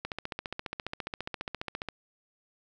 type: click train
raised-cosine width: 0.3 ms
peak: -18 dBFS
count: 28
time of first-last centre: 0.05-1.887 s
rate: 14.7 Hz
effects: none